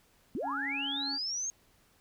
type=linear sweep; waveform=sine; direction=up; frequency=196 to 6570 Hz; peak=-32 dBFS; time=0.35-1.5 s; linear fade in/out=0 ms
type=harmonic tone; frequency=278.1 Hz; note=C#4; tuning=6 cents sharp; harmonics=1 / 3 / 5 / 6; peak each=-39 / -43 / -51 / -48 dBFS; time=0.42-1.19 s; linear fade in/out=50 ms
effects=pink hiss -66 dBFS RMS until 2 s